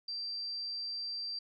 sine tone, 4699 Hz, D8, in tune, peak -36 dBFS, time 0.08-1.39 s, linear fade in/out 5 ms, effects none

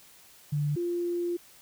sine tone pair in turn, 146.83 / 347.8 Hz, D3 / F4, 0 / -7 cents, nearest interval octave + minor third, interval 1493 cents, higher second, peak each -25 / -27 dBFS, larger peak first, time 0.52-0.76 / 0.76-1.37 s, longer second, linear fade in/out 10 ms, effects white hiss -55 dBFS RMS until 1.61 s

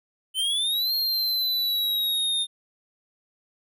square exponential two-way sweep, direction up then down, 3038 to 4241 to 3636 Hz, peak -23 dBFS, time 0.34-2.47 s, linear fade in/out 50 ms, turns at 0.94 s, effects none

